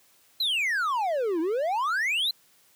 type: exponential two-way sweep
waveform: triangle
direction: down then up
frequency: 4186 to 311.1 to 4186 Hz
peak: -22 dBFS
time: 0.4-2.31 s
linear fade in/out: 5 ms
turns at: 1.4 s
effects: white hiss -61 dBFS RMS until 2.75 s + high-pass 80 Hz 12 dB/octave